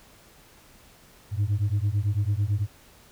sine beating tone pair, 98 / 107 Hz, G2 / A2, 0 / -48 cents, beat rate 9 Hz, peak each -23 dBFS, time 1.31-2.67 s, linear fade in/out 50 ms, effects tanh soft clip ceiling -19 dBFS + pink hiss -54 dBFS RMS until 3.11 s

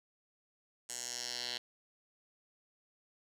10% pulse tone with band-pass filter sweep, 122 Hz, B2, 21 cents flat, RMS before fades -41 dBFS, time 0.89-1.58 s, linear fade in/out 5 ms, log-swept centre 7600 to 3900 Hz, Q 2.8, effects none

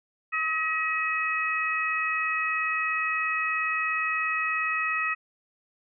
harmonic tone, 637 Hz, D#5, 41 cents sharp, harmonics 2 / 3 / 4, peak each -29 / -29 / -29 dBFS, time 0.32-5.15 s, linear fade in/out 20 ms, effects none

